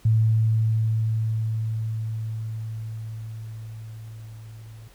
sine tone with level ramp, 110.9 Hz, A2, 14 cents sharp, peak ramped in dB -15 to -40 dBFS, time 0.05-4.88 s, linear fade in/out 5 ms, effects added 50 Hz sine -55 dBFS peak until 4.94 s + pink hiss -55 dBFS RMS until 4.94 s

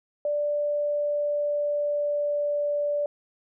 sine tone with pitch glide, 587.3 to 583.6 Hz, D5 to D5, 0 to -11 cents, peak -23 dBFS, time 0.25-3.06 s, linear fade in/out 2 ms, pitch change -11 cents, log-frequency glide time 0.39-2.73 s, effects none

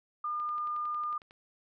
sine tone, 1209 Hz, D6, 50 cents sharp, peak -31 dBFS, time 0.24-1.18 s, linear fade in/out 5 ms
click train, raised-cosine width 0.3 ms, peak -38 dBFS, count 11, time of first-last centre 0.4-1.309 s, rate 11 Hz
effects none

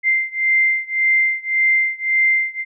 sine beating tone pair, 2088 / 2089.8 Hz, C7 / C7, -4 / -3 cents, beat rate 1.8 Hz, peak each -17 / -18 dBFS, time 0.03-2.65 s, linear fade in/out 50 ms, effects none

